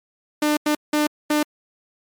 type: tone bursts at uneven times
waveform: sawtooth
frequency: 299.7 Hz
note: D4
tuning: 35 cents sharp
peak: -13 dBFS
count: 4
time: 0.42-0.57 / 0.66-0.75 / 0.93-1.07 / 1.3-1.43 s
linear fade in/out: 5 ms
effects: MP3 96 kbps